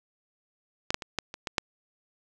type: clicks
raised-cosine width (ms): 0.2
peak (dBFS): -9 / -7 / -19 / -10 / -21 / -14 / -6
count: 7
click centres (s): 0.905 / 0.944 / 1.022 / 1.187 / 1.341 / 1.472 / 1.582
effects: none